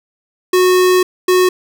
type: tone bursts at uneven times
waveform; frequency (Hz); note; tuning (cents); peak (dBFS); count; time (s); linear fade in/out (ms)
square; 366.4; F#4; -17; -9; 2; 0.53-1.03 / 1.28-1.49; 5
effects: none